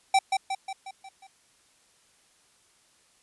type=tone with echo; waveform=square; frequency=775 Hz; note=G5; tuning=20 cents flat; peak=-18 dBFS; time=0.14-0.19 s; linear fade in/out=5 ms; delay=180 ms; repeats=6; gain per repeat=-5 dB; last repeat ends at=1.27 s; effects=white hiss -63 dBFS RMS until 3.22 s + resampled to 24000 Hz